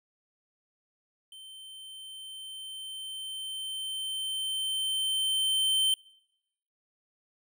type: tone with level ramp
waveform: square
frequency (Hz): 3100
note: G7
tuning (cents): -20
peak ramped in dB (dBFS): -46 to -23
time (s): 1.32-5.94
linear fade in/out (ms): 2
effects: noise-tail reverb RT60 0.9 s tail -25 dB re dry